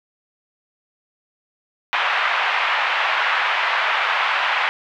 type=band-pass noise; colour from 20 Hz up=pink; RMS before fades=-20 dBFS; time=1.93-4.69 s; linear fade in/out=0 ms; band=840 to 2900 Hz; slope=24 dB/octave; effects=none